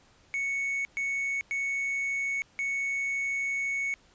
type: tone bursts at uneven times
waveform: triangle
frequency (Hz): 2217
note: C#7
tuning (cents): 0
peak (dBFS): -26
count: 4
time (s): 0.34-0.85 / 0.97-1.41 / 1.51-2.42 / 2.59-3.94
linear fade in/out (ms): 0
effects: pink hiss -61 dBFS RMS until 4.14 s + resampled to 16000 Hz